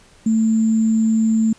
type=tone with sample-and-hold; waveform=sine; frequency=222.2 Hz; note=A3; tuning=17 cents sharp; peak=-13 dBFS; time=0.26-1.53 s; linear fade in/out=5 ms; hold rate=7350 Hz; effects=pink hiss -50 dBFS RMS until 1.58 s + resampled to 22050 Hz